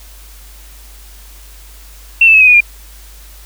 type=tone with pitch steps; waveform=sine; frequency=2701 / 2639 / 2579 / 2520 / 2463 / 2406 Hz; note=E7 / E7 / E7 / D#7 / D#7 / D7; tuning=+42 / +1 / -39 / +21 / -18 / +41 cents; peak=-3 dBFS; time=2.21-2.606 s; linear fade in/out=5 ms; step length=66 ms; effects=added 50 Hz sine -35 dBFS peak until 3.45 s + white hiss -41 dBFS RMS until 3.45 s